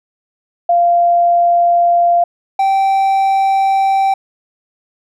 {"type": "tone pair in turn", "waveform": ["sine", "triangle"], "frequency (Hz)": [693, 777.9], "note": ["F5", "G5"], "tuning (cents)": [-14, -14], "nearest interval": "major second", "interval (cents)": 200, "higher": "second", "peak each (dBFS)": -8, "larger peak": "neither", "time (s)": [[0.69, 2.24], [2.59, 4.14]], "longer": "neither", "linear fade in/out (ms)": 5, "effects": []}